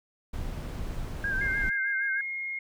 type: noise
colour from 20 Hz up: brown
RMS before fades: -34 dBFS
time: 0.33-1.7 s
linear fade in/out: 10 ms
type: tone with vibrato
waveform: sine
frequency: 1591 Hz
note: G6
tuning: 25 cents sharp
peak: -27 dBFS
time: 1.24-2.21 s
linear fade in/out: 2 ms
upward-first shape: sine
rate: 6.5 Hz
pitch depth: 54 cents each way
type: tone with pitch glide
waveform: sine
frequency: 2109 to 2145 Hz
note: C7 to C7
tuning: +13 to +42 cents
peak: -31 dBFS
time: 1.41-2.59 s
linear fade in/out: 5 ms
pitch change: +29 cents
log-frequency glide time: 1.9-2.2 s
effects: none